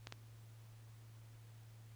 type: clicks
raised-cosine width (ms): 0.2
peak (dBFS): -28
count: 2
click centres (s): 0.071 / 0.124
effects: added 112 Hz sine -55 dBFS peak until 1.95 s + pink hiss -68 dBFS RMS until 1.95 s